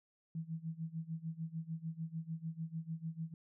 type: tone with tremolo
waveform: sine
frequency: 162.5 Hz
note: E3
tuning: 24 cents flat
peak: -36 dBFS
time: 0.35-3.34 s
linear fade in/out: 2 ms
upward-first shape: sine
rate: 6.7 Hz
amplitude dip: 90%
effects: none